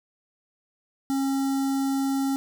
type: tone with notch filter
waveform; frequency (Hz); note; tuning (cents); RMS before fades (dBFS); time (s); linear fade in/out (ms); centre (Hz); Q
square; 271.7; C#4; -35; -25; 1.1-2.36; 0; 2400; 0.65
effects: none